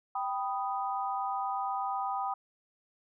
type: chord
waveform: sine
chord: G augmented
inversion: none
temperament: equal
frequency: 784 / 987.8 / 1244.5 Hz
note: G5 / B5 / D#6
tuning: 0 / 0 / 0 cents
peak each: -33 / -36 / -36 dBFS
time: 0.15-2.34 s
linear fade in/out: 5 ms
effects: none